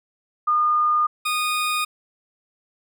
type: tone pair in turn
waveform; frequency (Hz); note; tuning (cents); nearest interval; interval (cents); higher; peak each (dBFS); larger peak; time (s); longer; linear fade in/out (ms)
sine / 20% pulse; 1218 / 1233.6; D#6 / D#6; -37 / -15; unison; 22; second; -16; neither; 0.47-1.07 / 1.25-1.85; neither; 10
effects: none